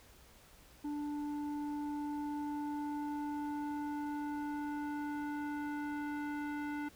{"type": "tone with low-pass filter sweep", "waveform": "square", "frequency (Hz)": 293.7, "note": "D4", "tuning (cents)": 0, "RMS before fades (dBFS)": -39, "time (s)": [0.84, 6.89], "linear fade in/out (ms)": 10, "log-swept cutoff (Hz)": [650, 1800], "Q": 1.7, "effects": ["added 60 Hz sine -67 dBFS peak until 6.95 s", "pink hiss -61 dBFS RMS until 6.95 s"]}